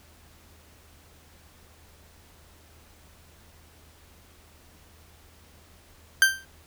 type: tone with exponential decay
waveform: 40% pulse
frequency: 1568 Hz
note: G6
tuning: in tune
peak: -11 dBFS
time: 6.22-6.45 s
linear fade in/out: 1 ms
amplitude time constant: 48 ms
effects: added 79 Hz sine -56 dBFS peak until 6.66 s + pink hiss -56 dBFS RMS until 6.66 s